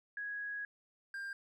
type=tone pair in turn; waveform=sine / triangle; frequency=1661.2 / 1595.7 Hz; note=G#6 / G6; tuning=0 / +30 cents; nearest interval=minor second; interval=70 cents; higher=first; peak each=-38 / -38 dBFS; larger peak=neither; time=0.17-0.65 / 1.14-1.33 s; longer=first; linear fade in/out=2 ms; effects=none